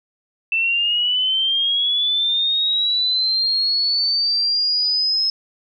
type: linear sweep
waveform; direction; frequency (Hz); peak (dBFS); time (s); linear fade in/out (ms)
sine; up; 2655 to 5180; -16; 0.52-5.3; 2
effects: none